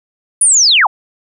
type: linear sweep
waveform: sine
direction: down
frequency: 10000 to 678 Hz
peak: -6 dBFS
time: 0.41-0.87 s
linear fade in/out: 5 ms
effects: none